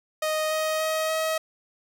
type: tone with pitch steps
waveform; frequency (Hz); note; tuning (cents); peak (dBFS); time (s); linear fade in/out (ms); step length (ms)
sawtooth; 622.3 / 627 / 631.7 / 636.5; D#5 / D#5 / D#5 / D#5; 0 / +13 / +26 / +39; -20; 0.22-1.38; 5; 290
effects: none